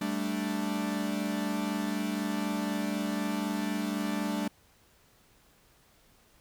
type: chord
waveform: 45% pulse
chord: G suspended second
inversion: none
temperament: equal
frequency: 196 / 220 / 293.7 Hz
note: G3 / A3 / D4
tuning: 0 / 0 / 0 cents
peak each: -34 dBFS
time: 0.01-4.48 s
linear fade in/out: 5 ms
effects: pink hiss -63 dBFS RMS until 6.4 s